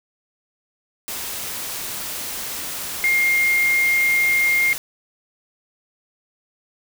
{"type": "tone in noise", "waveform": "sine", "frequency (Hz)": 2125, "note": "C7", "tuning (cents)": 26, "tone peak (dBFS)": -15, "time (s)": [3.04, 4.73], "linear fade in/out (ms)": 0, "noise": "white", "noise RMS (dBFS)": -29, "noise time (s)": [1.08, 4.78], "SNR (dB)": 11, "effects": []}